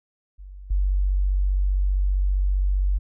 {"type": "tone with level steps", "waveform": "sine", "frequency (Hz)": 47.61, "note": "G1", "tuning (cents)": -50, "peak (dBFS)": [-37, -18], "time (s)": [0.38, 2.99], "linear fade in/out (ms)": 20, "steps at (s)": 0.7, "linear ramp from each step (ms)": 10, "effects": []}